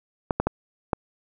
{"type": "clicks", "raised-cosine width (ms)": 1, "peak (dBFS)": -7, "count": 4, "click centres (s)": [0.308, 0.4, 0.47, 0.932], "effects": []}